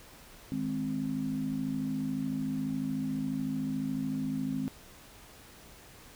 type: chord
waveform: sine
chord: Ab major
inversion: second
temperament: equal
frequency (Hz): 155.56 / 207.7 / 261.6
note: Eb3 / Ab3 / C4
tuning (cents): 0 / 0 / 0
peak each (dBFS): -38 / -36 / -32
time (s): 0.52-4.68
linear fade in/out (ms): 0
effects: pink hiss -53 dBFS RMS until 6.15 s